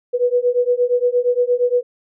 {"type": "beating tone pair", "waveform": "sine", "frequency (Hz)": [486.1, 494.7], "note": ["B4", "B4"], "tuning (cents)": [-28, 3], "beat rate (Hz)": 8.6, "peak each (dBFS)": -17, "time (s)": [0.13, 1.83], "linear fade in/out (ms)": 20, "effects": []}